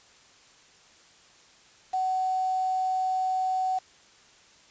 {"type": "tone with quantisation", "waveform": "sine", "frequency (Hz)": 750, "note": "F#5", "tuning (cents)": 23, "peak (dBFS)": -24, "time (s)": [1.93, 3.79], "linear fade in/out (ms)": 10, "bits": 7, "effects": ["white hiss -56 dBFS RMS until 4.7 s", "resampled to 16000 Hz"]}